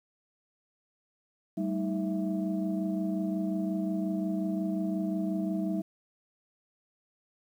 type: tone cluster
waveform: sine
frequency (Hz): 192.8 / 218.4 / 316.1 / 660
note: G3 / A3 / D#4 / E5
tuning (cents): -28 / -13 / +27 / +2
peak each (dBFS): -30 / -37 / -32 / -39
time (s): 1.57-5.82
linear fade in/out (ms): 10
effects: tanh soft clip ceiling -19 dBFS + 10-bit